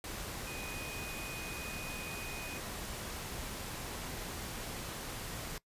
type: tone in noise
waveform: sine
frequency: 2489 Hz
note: D#7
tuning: in tune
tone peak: -45 dBFS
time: 0.47-2.58 s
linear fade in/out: 2 ms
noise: pink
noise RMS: -42 dBFS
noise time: 0.04-5.58 s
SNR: -6 dB
effects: noise-tail reverb RT60 0.1 s tail -21 dB re dry + resampled to 32000 Hz